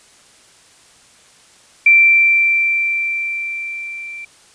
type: tone with level ramp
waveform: sine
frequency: 2349 Hz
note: D7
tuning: in tune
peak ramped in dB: -5 to -28 dBFS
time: 1.86-4.25 s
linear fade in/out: 5 ms
effects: white hiss -48 dBFS RMS until 4.54 s + resampled to 22050 Hz